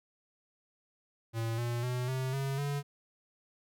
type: tone with pitch steps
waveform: square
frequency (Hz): 114 / 119.25 / 124.75 / 130.5 / 136.51 / 142.8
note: A#2 / A#2 / B2 / C3 / C#3 / D3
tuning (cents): -38 / +40 / +18 / -4 / -26 / -48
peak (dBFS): -32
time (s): 1.33-2.83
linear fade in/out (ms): 50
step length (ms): 250
effects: none